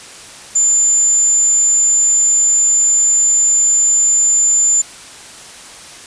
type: tone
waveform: sine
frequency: 7130 Hz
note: A8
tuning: 22 cents sharp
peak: -9 dBFS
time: 0.55-4.82 s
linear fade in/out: 10 ms
effects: white hiss -35 dBFS RMS until 6.06 s + resampled to 22050 Hz